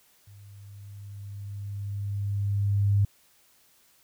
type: tone with level ramp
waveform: sine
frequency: 100.8 Hz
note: G2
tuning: 49 cents sharp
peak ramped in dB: -47 to -18 dBFS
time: 0.27-3.05 s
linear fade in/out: 5 ms
effects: white hiss -62 dBFS RMS until 4.03 s